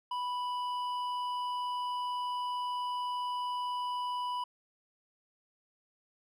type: tone with hard clipping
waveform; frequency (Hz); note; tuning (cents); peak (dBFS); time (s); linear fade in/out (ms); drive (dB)
triangle; 987.8; B5; 0; -34; 0.11-4.44; 5; 11
effects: none